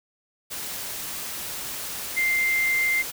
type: tone in noise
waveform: sine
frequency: 2093 Hz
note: C7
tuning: in tune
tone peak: -20 dBFS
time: 2.16-3.03 s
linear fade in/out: 20 ms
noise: white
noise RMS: -33 dBFS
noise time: 0.5-3.12 s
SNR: +10 dB
effects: none